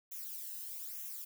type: noise with flanger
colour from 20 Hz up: violet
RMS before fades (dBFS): -44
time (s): 0.11-1.25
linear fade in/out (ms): 10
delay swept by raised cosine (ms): 0.21 to 0.9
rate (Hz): 1.1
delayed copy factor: -0.65
effects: none